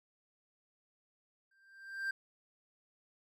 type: tone with exponential growth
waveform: triangle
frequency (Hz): 1579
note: G6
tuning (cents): +12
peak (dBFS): -30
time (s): 1.51-2.11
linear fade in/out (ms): 5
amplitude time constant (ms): 130
effects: none